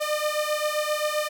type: beating tone pair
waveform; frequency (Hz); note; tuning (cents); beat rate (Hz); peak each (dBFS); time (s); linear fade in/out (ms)
sawtooth; 600 / 607.6; D5 / D#5; +37 / -41; 7.6; -23 / -23; 0-1.29; 20
effects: none